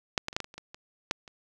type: clicks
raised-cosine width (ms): 0.2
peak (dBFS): -7 / -14 / -25 / -10 / -16 / -27 / -30 / -24 / -26 / -9 / -29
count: 11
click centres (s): 0.178 / 0.284 / 0.329 / 0.365 / 0.403 / 0.444 / 0.541 / 0.58 / 0.745 / 1.111 / 1.278
effects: none